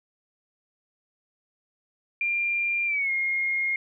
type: tone with pitch glide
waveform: sine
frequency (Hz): 2389 to 2141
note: D7 to C7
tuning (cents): +29 to +39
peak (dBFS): -23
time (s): 2.21-3.76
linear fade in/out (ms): 2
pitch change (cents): -190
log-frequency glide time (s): 2.86-3.11
effects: none